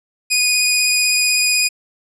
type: tone with vibrato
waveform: 15% pulse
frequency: 2474 Hz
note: D#7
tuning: 10 cents flat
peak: -6 dBFS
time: 0.3-1.69 s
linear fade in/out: 20 ms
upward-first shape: sine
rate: 16 Hz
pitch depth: 13 cents each way
effects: low-pass 12000 Hz 12 dB/octave